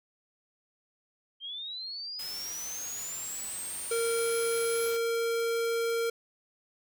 sine linear sweep, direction up, 3136 to 11380 Hz, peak -36 dBFS, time 1.4-4.92 s, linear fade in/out 50 ms
white noise, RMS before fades -43 dBFS, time 2.19-4.97 s, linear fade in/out 5 ms
square tone, 462 Hz, A#4, 16 cents flat, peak -28 dBFS, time 3.91-6.1 s, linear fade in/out 5 ms
effects none

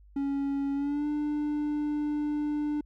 triangle tone with pitch glide, 278.6 to 296.9 Hz, C#4 to D4, +9 to +19 cents, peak -25 dBFS, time 0.16-2.81 s, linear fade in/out 5 ms, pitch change +110 cents, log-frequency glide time 0.74-1.07 s, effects added 50 Hz sine -52 dBFS peak until 2.85 s

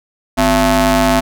sawtooth ring-modulated tone, 207.7 Hz, G#3, in tune, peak -3 dBFS, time 0.37-1.21 s, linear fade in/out 20 ms, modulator 464 Hz, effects none

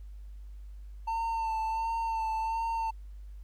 triangle tone with vibrato, 899 Hz, A5, 37 cents sharp, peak -27 dBFS, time 1.07-2.91 s, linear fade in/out 10 ms, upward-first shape sine, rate 1.4 Hz, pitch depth 27 cents each way, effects added 50 Hz sine -42 dBFS peak until 3.43 s + pink hiss -71 dBFS RMS until 3.43 s

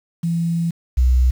sine tone pair in turn, 168.2 / 63 Hz, E3 / B1, +35 / +35 cents, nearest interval octave + perfect fourth, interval 1700 cents, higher first, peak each -17 / -11 dBFS, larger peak second, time 0.23-0.71 / 0.97-1.31 s, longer first, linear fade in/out 10 ms, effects 7-bit

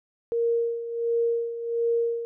sine tone with tremolo, 466.2 Hz, A#4, in tune, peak -20 dBFS, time 0.32-2.25 s, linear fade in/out 0 ms, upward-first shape sine, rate 1.4 Hz, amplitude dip 70%, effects none

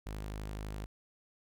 sawtooth tone, 51.91 Hz, G#1, in tune, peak -35 dBFS, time 0.06-0.86 s, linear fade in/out 5 ms, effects none

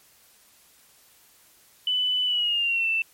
sine tone with pitch glide, 2994 to 2667 Hz, F#7 to E7, +20 to +20 cents, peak -21 dBFS, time 1.87-3.02 s, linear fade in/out 2 ms, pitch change -200 cents, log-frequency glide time 2.25-2.89 s, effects white hiss -57 dBFS RMS until 3.13 s + MP3 64 kbps

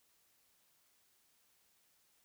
silence, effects white hiss -73 dBFS RMS until 2.24 s

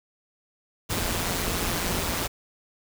pink noise with amplitude modulation, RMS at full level -25 dBFS, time 0.89-2.28 s, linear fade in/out 20 ms, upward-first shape sine, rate 175 Hz, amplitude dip 55%, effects none

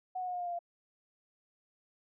sine tone with pitch steps, 740 / 731.5 / 723.1 / 714.8 / 706.6 / 698.5 / 690.4 Hz, F#5 / F#5 / F#5 / F5 / F5 / F5 / F5, 0 / -20 / -40 / +40 / +20 / 0 / -20 cents, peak -34 dBFS, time 0.15-0.591 s, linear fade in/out 10 ms, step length 63 ms, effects none

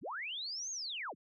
sine linear two-way sweep, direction up then down, 76.7 to 6645 to 76.7 Hz, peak -38 dBFS, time 0.01-1.15 s, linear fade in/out 50 ms, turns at 0.71 s, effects none

